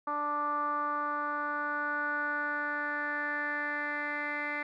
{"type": "tone with low-pass filter sweep", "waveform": "10% pulse", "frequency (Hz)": 293.7, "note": "D4", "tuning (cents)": 0, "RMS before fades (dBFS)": -33, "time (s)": [0.07, 4.63], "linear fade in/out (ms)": 5, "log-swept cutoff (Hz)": [1100, 2100], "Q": 6.2, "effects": []}